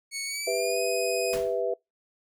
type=tone with pitch glide; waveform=15% pulse; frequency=2217 to 2503 Hz; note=C#7 to D#7; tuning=0 to +10 cents; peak=-24 dBFS; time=0.11-1.37 s; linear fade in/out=50 ms; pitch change=+210 cents; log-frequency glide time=0.25-0.8 s
type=chord; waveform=sine; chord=E minor; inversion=first; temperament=just; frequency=395.6 / 494.4 / 659.3 Hz; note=G4 / B4 / E5; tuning=+16 / +2 / 0 cents; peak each=-31 / -28 / -29 dBFS; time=0.47-1.74 s; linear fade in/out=5 ms
type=noise with exponential decay; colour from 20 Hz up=pink; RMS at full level=-33 dBFS; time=1.33-1.62 s; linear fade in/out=2 ms; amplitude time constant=62 ms
effects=noise-tail reverb RT60 0.2 s tail -26 dB re dry